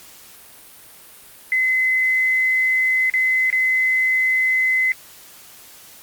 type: tone with dropouts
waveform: sine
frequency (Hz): 2040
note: C7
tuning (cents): -44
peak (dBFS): -15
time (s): 1.52-4.92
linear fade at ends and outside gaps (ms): 1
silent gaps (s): 3.099-3.138 / 3.502-3.527
effects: white hiss -44 dBFS RMS until 6.02 s + Opus 48 kbps